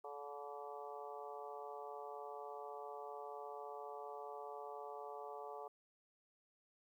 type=harmonic tone with a mistuned harmonic; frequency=144.2 Hz; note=D3; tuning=31 cents flat; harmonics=3 / 4 / 5 / 6 / 7 / 8; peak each=-51 / -54 / -52 / -53 / -58 / -55 dBFS; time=0.04-5.68 s; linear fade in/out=5 ms; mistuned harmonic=7; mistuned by=-36 cents; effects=13-bit